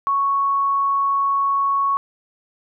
sine tone, 1108.7 Hz, C#6, in tune, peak -16 dBFS, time 0.07-1.97 s, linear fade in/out 0 ms, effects none

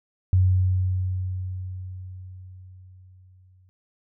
sine tone with exponential decay, 92.5 Hz, F#2, in tune, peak -14 dBFS, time 0.33-3.69 s, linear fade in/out 0 ms, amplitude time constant 730 ms, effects none

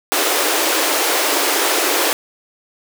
pink high-pass noise, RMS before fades -17 dBFS, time 0.12-2.13 s, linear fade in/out 0 ms, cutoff 290 Hz, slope 96 dB/octave, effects none

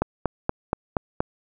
click train, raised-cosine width 1 ms, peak -7 dBFS, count 6, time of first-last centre 0.02-1.205 s, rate 4.22 Hz, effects none

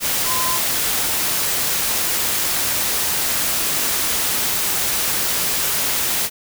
sine tone in noise, 1025 Hz, C6, 36 cents flat, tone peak -23 dBFS, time 0.25-0.6 s, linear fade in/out 50 ms, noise white, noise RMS -20 dBFS, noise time 0-6.3 s, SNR -6 dB, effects none

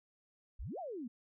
sine exponential two-way sweep, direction up then down, 38 to 793 to 217.8 Hz, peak -40 dBFS, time 0.59-1.08 s, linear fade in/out 10 ms, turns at 0.79 s, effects none

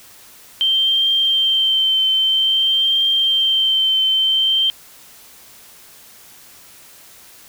sine tone with vibrato, 3131 Hz, G7, 3 cents flat, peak -13 dBFS, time 0.61-4.7 s, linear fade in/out 0 ms, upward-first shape triangle, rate 0.51 Hz, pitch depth 25 cents each way, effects white hiss -44 dBFS RMS until 7.48 s

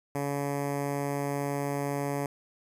10% pulse tone with notch filter, 141.9 Hz, C#3, 41 cents sharp, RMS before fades -31 dBFS, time 0.15-2.26 s, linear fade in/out 2 ms, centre 3700 Hz, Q 0.65, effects resampled to 32000 Hz

